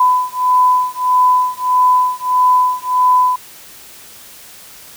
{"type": "beating tone pair", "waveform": "sine", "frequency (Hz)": [1002, 1003.6], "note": ["B5", "B5"], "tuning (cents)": [25, 28], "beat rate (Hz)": 1.6, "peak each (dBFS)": -13, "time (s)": [0, 3.36], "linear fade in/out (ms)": 5, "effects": ["white hiss -38 dBFS RMS until 4.96 s"]}